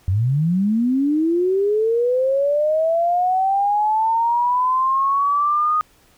sine linear sweep, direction up, 87.31 to 1244.5 Hz, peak -15 dBFS, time 0.08-5.81 s, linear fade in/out 0 ms, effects pink hiss -55 dBFS RMS until 6.17 s

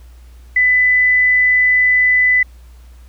sine tone, 1999 Hz, B6, 20 cents sharp, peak -9 dBFS, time 0.56-2.43 s, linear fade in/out 5 ms, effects added 60 Hz sine -37 dBFS peak until 3.08 s + pink hiss -53 dBFS RMS until 3.08 s

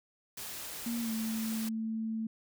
white noise, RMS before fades -42 dBFS, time 0.37-1.69 s, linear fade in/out 5 ms
sine tone with pitch glide, 233.7 to 222.2 Hz, A#3 to A3, +5 to +17 cents, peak -32 dBFS, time 0.86-2.27 s, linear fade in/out 5 ms, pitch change -88 cents, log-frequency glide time 1.01-1.11 s
effects none

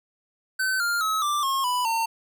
square tone with pitch steps, 1528 / 1401.2 / 1284.9 / 1178.2 / 1080.5 / 990.8 / 908.6 Hz, G6 / F6 / E6 / D6 / C#6 / B5 / A#5, -45 / +5 / -45 / +5 / -45 / +5 / -45 cents, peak -23 dBFS, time 0.59-2.06 s, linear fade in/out 10 ms, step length 210 ms, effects none

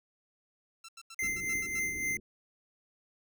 10% pulse tone bursts, 1343 Hz, E6, 32 cents sharp, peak -38 dBFS, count 8, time 0.84-1.796 s, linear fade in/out 5 ms, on 46 ms, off 84 ms
square tone with tremolo, 2081 Hz, C7, 10 cents flat, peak -30 dBFS, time 1.19-2.17 s, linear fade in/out 2 ms, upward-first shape sine, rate 3.6 Hz, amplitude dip 50%
white low-pass noise, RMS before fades -47 dBFS, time 1.22-2.2 s, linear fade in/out 5 ms, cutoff 400 Hz, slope 48 dB/octave
effects none

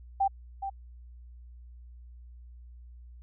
sine tone with echo, 784 Hz, G5, in tune, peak -22 dBFS, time 0.2-0.28 s, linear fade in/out 10 ms, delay 420 ms, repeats 1, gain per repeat -9 dB, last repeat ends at 0.7 s, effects added 60 Hz sine -46 dBFS peak until 3.22 s

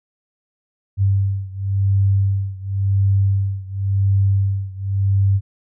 sine beating tone pair, 97.8 / 98.73 Hz, G2 / G2, -4 / +13 cents, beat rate 0.93 Hz, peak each -17 / -19 dBFS, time 0.97-5.41 s, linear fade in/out 50 ms, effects none

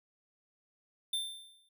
square tone with exponential decay, 3570 Hz, A7, 24 cents sharp, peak -30 dBFS, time 1.13-1.69 s, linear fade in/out 5 ms, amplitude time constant 120 ms, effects none

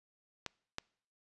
clicks, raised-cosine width 0.2 ms, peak -20 dBFS, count 2, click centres 0.463 / 0.784 s, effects noise-tail reverb RT60 0.6 s tail -26 dB re dry + resampled to 24000 Hz

